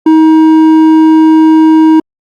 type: tone with hard clipping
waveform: sine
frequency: 316.8 Hz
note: D#4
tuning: 31 cents sharp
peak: -3 dBFS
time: 0.06-2 s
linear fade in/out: 5 ms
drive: 6 dB
effects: Opus 48 kbps